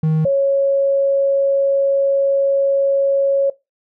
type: tone pair in turn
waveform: triangle / sine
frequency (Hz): 157.2 / 551.8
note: D#3 / C#5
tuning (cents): +18 / -8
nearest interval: octave + minor seventh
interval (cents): 2174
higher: second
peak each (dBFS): -11 / -12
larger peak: first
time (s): 0.03-0.25 / 0.25-3.5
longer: second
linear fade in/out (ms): 5
effects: noise-tail reverb RT60 0.2 s tail -19 dB re dry